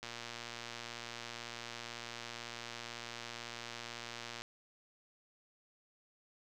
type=click train; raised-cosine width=0.2 ms; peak=-26 dBFS; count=519; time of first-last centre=0.03-4.42 s; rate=118 Hz; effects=none